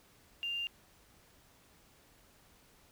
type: tone with quantisation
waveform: sine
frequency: 2794 Hz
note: F7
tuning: in tune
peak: -34 dBFS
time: 0.43-0.67 s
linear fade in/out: 0 ms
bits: 10
effects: pink hiss -64 dBFS RMS until 2.91 s